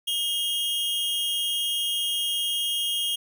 45% pulse tone pair together, 2869 / 3244 Hz, F7 / G#7, +46 / -41 cents, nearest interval major second, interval 213 cents, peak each -30 / -25 dBFS, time 0.07-3.16 s, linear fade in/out 10 ms, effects none

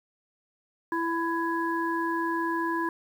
harmonic tone, 333.1 Hz, E4, 18 cents sharp, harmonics 1 / 3 / 5, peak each -29 / -29 / -33 dBFS, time 0.92-2.89 s, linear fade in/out 2 ms, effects 9-bit

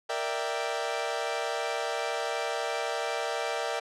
sawtooth chord, E half-diminished seventh, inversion second, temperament equal, 466.2 / 587.3 / 659.3 / 784 Hz, Bb4 / D5 / E5 / G5, 0 / 0 / 0 / 0 cents, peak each -31 dBFS, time 0.09-3.8 s, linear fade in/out 10 ms, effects low-pass 7000 Hz 12 dB/octave

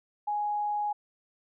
sine tone, 832 Hz, G#5, 3 cents sharp, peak -27 dBFS, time 0.27-0.93 s, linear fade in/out 10 ms, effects none

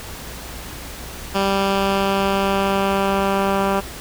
10% pulse tone with low-pass filter sweep, 196 Hz, G3, in tune, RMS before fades -19 dBFS, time 1.34-3.81 s, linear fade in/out 20 ms, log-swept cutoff 4500 to 1900 Hz, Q 1, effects added 60 Hz sine -39 dBFS peak until 4 s + pink hiss -34 dBFS RMS until 4 s

